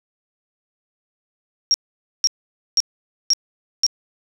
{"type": "tone bursts", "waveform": "sine", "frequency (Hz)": 5588, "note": "F8", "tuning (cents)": 0, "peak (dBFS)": -12, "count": 5, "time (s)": [1.71, 3.865], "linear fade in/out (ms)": 0, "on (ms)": 31, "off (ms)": 500, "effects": ["9-bit"]}